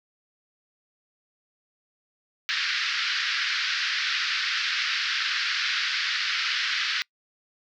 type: band-pass noise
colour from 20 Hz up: pink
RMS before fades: -27 dBFS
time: 2.49-7.02 s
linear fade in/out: 0 ms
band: 1400 to 5200 Hz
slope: 48 dB/octave
effects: noise-tail reverb RT60 0.1 s tail -25 dB re dry